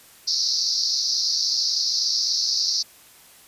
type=band-pass noise; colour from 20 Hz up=white; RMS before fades=-23 dBFS; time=0.27-2.83 s; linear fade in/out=10 ms; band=4200 to 5700 Hz; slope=96 dB/octave; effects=white hiss -50 dBFS RMS until 3.47 s + resampled to 32000 Hz